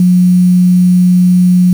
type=tone with quantisation; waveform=sine; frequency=180.2 Hz; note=F#3; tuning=45 cents flat; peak=-4 dBFS; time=0-1.73 s; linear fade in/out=2 ms; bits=5; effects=none